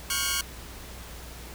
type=tone cluster; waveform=10% pulse; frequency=1100 / 1420 / 1573 / 2237 / 2931 Hz; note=C#6 / F6 / G6 / C#7 / F#7; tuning=-14 / +28 / +6 / +15 / -17 cents; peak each=-24 dBFS; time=0.1-0.41 s; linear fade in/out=2 ms; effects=added 60 Hz sine -43 dBFS peak until 1.54 s + pink hiss -44 dBFS RMS until 1.54 s